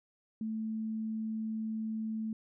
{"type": "tone", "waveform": "sine", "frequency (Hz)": 220, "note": "A3", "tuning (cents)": 0, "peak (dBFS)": -33, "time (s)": [0.41, 2.33], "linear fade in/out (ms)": 2, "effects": []}